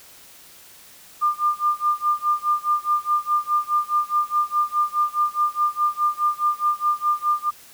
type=tone with tremolo; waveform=sine; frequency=1200 Hz; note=D6; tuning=37 cents sharp; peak=-15 dBFS; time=1.21-7.51 s; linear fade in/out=20 ms; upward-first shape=sine; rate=4.8 Hz; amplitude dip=95%; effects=white hiss -47 dBFS RMS until 7.73 s